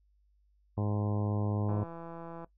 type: harmonic tone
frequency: 103.83 Hz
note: G#2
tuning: in tune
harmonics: 1 / 2 / 3 / 4 / 5 / 6 / 7 / 8 / 9 / 10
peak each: -30 / -36 / -40 / -42 / -44 / -46 / -47 / -48 / -49 / -50 dBFS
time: 0.77-1.84 s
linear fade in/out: 10 ms
type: click train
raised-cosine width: 1 ms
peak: -31 dBFS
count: 127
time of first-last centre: 1.69-2.444 s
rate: 167 Hz
effects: noise-tail reverb RT60 0.1 s tail -18 dB re dry + added 50 Hz sine -65 dBFS peak until 2.57 s